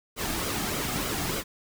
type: noise with flanger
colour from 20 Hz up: pink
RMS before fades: -30 dBFS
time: 0.16-1.44 s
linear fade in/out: 50 ms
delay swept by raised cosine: 1.1 to 2.09 ms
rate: 3.3 Hz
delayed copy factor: -0.5
effects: none